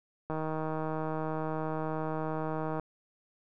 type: click train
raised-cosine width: 1 ms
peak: -21 dBFS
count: 393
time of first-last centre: 0.3-2.797 s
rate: 157 Hz
effects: none